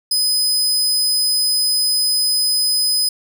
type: tone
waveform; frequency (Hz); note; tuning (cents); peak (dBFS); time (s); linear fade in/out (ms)
sawtooth; 5020; D#8; +15; -12; 0.11-3.09; 5
effects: none